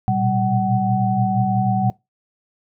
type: tone cluster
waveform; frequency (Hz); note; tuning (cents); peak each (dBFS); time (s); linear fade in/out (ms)
sine; 115.5 / 121.6 / 126.1 / 194 / 751; A#2 / B2 / B2 / G3 / F#5; -16 / -26 / +36 / -18 / +26; -24 / -25 / -27 / -21 / -20; 0.08-1.9; 0
effects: noise-tail reverb RT60 0.2 s tail -22 dB re dry